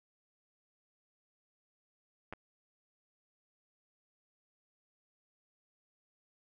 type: clicks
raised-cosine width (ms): 0.5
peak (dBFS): -27 / -30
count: 2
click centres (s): 2.326 / 2.335
effects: none